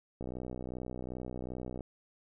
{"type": "click train", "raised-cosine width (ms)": 2, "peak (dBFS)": -27, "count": 101, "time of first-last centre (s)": [0.21, 1.807], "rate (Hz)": 62.6, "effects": []}